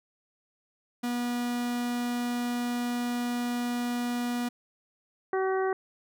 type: tone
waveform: 45% pulse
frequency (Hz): 242.2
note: B3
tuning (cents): -34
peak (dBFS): -28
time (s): 1.03-4.49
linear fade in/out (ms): 10
type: harmonic tone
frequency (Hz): 380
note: F#4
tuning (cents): +46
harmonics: 1 / 2 / 3 / 4 / 5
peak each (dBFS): -26 / -32 / -36 / -38 / -40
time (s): 5.33-5.73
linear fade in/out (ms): 2
effects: none